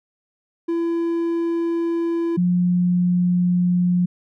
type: tone pair in turn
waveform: triangle / sine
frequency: 336.2 / 178.1 Hz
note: E4 / F3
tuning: +34 / +34 cents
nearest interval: major seventh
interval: 1100 cents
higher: first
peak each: -17 / -15 dBFS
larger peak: second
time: 0.68-2.37 / 2.37-4.06 s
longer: neither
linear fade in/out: 10 ms
effects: none